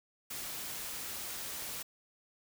white noise, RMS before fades -41 dBFS, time 0.3-1.83 s, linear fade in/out 10 ms, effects none

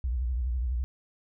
sine tone with vibrato, 61.74 Hz, B1, in tune, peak -26 dBFS, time 0.04-0.84 s, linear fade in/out 0 ms, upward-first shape triangle, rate 12 Hz, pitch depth 180 cents each way, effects none

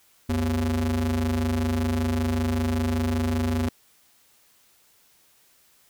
square ring-modulated tone, 77.2 Hz, D#2, 13 cents flat, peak -20 dBFS, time 0.29-3.69 s, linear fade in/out 5 ms, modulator 167 Hz, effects white hiss -60 dBFS RMS until 5.89 s

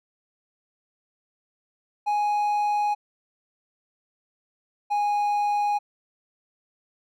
triangle tone pair in turn, 831 / 825.7 Hz, G#5 / G#5, +1 / -10 cents, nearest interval unison, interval 11 cents, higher first, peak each -19 dBFS, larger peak neither, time 2.06-2.95 / 4.9-5.79 s, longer neither, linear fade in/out 20 ms, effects none

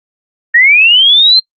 sine linear sweep, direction up, 1825 to 4186 Hz, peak -3 dBFS, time 0.54-1.4 s, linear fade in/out 10 ms, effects noise-tail reverb RT60 0.1 s tail -23 dB re dry + Opus 48 kbps

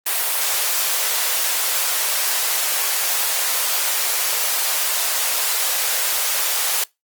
white high-pass noise, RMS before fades -20 dBFS, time 0.06-6.84 s, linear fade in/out 5 ms, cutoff 490 Hz, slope 24 dB/octave, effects noise-tail reverb RT60 0.2 s tail -24 dB re dry + Opus 32 kbps

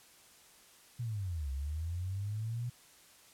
sine linear two-way sweep, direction down then up, 123.47 to 65.7 to 123.47 Hz, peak -34 dBFS, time 0.99-2.7 s, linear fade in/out 10 ms, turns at 1.51 s, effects white hiss -60 dBFS RMS until 3.33 s + low-pass 12000 Hz 12 dB/octave

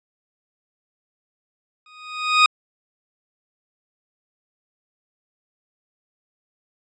20% pulse tone with exponential growth, 1244.5 Hz, D#6, in tune, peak -4 dBFS, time 1.86-2.46 s, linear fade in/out 2 ms, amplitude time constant 130 ms, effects resampled to 16000 Hz

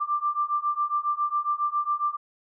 sine beating tone pair, 1178 / 1185.3 Hz, D6 / D6, +5 / +16 cents, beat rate 7.3 Hz, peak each -27 / -26 dBFS, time 0-2.17 s, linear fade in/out 20 ms, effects none

